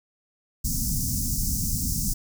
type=band-stop noise; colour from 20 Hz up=pink; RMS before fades=-26 dBFS; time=0.64-2.14 s; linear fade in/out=10 ms; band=250 to 5300 Hz; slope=48 dB/octave; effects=none